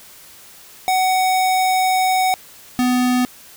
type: tone pair in turn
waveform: square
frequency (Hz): 748 / 249.6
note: F#5 / B3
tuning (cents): +19 / +19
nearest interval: octave + perfect fifth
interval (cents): 1900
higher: first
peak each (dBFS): -15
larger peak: neither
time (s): 0.88-2.34 / 2.79-3.25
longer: first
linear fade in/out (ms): 0
effects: white hiss -43 dBFS RMS until 3.56 s